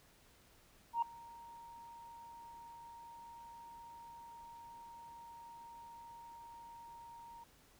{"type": "tone with ADSR envelope", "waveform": "sine", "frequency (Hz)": 932.3, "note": "A#5", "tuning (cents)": 0, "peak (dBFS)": -28, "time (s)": [0.93, 7.44], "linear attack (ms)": 92, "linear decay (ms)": 3, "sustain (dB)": -23, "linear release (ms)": 6, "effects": ["tanh soft clip ceiling -27 dBFS", "pink hiss -66 dBFS RMS until 7.79 s"]}